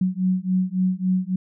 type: beating tone pair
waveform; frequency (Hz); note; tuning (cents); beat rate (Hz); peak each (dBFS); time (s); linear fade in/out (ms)
sine; 183.4 / 187; F#3 / F#3; -15 / +19; 3.6; -22; 0.01-1.36; 5
effects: none